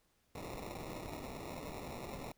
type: noise with sample-and-hold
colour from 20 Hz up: blue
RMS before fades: -45 dBFS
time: 0.35-2.32 s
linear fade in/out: 2 ms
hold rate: 1575 Hz
effects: pink hiss -75 dBFS RMS until 2.37 s